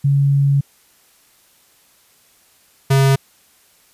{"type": "tone pair in turn", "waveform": ["sine", "square"], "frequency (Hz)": [140, 135.86], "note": ["C#3", "C#3"], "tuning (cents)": [18, -34], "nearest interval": "minor second", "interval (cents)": 52, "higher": "first", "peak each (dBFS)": -11, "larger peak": "neither", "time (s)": [[0.04, 0.61], [2.9, 3.16]], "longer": "first", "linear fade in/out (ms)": 10, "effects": ["white hiss -54 dBFS RMS until 3.93 s", "resampled to 32000 Hz"]}